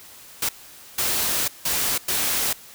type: noise bursts at uneven times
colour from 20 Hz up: white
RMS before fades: -23 dBFS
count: 4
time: 0.42-0.49 / 0.98-1.48 / 1.65-1.98 / 2.08-2.53 s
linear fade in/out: 5 ms
effects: white hiss -45 dBFS RMS until 2.74 s